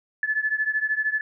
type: beating tone pair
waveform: sine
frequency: 1725 / 1738 Hz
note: A6 / A6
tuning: -35 / -22 cents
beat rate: 13 Hz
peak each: -24 / -26 dBFS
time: 0.23-1.21 s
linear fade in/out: 2 ms
effects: none